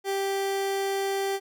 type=tone; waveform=30% pulse; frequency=392 Hz; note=G4; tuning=in tune; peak=-23 dBFS; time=0.04-1.4 s; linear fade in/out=50 ms; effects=none